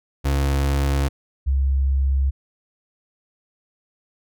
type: tone pair in turn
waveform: 35% pulse / sine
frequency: 69.3 / 67.64 Hz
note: C#2 / C#2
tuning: 0 / -42 cents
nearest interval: unison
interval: 42 cents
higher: first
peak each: -16 dBFS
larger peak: neither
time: 0.24-1.09 / 1.46-2.31 s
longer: neither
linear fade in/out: 20 ms
effects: none